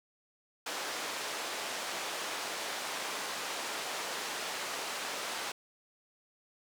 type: band-pass noise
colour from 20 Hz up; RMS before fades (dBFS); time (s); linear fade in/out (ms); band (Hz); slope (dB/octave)
pink; -38; 0.66-5.52; 5; 540 to 8100; 12
effects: none